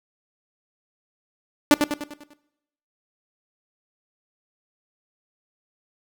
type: tone with echo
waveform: sawtooth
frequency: 293.7 Hz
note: D4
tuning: in tune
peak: -7 dBFS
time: 1.71-1.74 s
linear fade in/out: 0 ms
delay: 99 ms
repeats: 6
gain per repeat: -6 dB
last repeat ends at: 2.334 s
effects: noise-tail reverb RT60 0.9 s tail -20 dB re dry